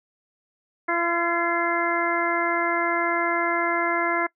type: harmonic tone with a mistuned harmonic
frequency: 340.7 Hz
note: F4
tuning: 43 cents flat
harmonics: 1 / 2 / 3 / 4 / 5 / 6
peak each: -28 / -28 / -28 / -28 / -28 / -28 dBFS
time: 0.88-4.27 s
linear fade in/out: 10 ms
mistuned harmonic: 6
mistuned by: +32 cents
effects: noise-tail reverb RT60 0.1 s tail -23 dB re dry